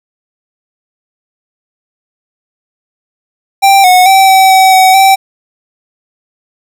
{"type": "tone with pitch steps", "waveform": "square", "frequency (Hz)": [785, 732, 772, 765, 760, 753, 774], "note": ["G5", "F#5", "G5", "G5", "F#5", "F#5", "G5"], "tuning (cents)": [2, -19, -27, -42, 46, 30, -22], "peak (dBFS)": -3, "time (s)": [3.62, 5.16], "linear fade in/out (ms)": 20, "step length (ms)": 220, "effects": []}